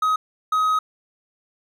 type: tone bursts at uneven times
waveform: triangle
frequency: 1264 Hz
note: D#6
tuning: 27 cents sharp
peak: -15 dBFS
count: 2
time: 0.02-0.16 / 0.52-0.79 s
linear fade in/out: 5 ms
effects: none